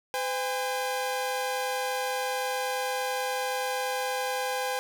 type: tone pair together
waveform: sawtooth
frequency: 509.6 / 809 Hz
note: C5 / G#5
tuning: -46 / -46 cents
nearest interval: minor sixth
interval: 800 cents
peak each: -27 dBFS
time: 0.14-4.79 s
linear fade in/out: 0 ms
effects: none